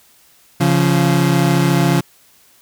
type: tone pair together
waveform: 30% pulse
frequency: 138.8 / 172.87 Hz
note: C#3 / F3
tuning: +3 / -17 cents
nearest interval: major third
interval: 380 cents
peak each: -12 dBFS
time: 0.6-2.01 s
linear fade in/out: 10 ms
effects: white hiss -51 dBFS RMS until 2.61 s